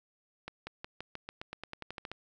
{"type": "accelerating click train", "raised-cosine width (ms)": 0.3, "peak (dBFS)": -24, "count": 15, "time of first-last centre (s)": [0.48, 2.116], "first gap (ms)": 190, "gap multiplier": 0.92, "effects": []}